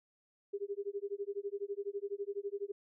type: tone with tremolo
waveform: sine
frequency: 402.6 Hz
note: G4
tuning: 46 cents sharp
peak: -33 dBFS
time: 0.53-2.72 s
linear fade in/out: 10 ms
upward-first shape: sine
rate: 12 Hz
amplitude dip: 100%
effects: none